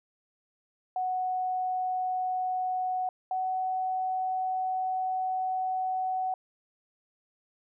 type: tone pair in turn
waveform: sine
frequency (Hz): 740 / 748.2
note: F#5 / F#5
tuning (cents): 0 / +19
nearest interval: unison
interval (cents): 19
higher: second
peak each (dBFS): -27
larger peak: neither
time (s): 0.96-3.09 / 3.31-6.34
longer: second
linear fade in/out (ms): 2
effects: none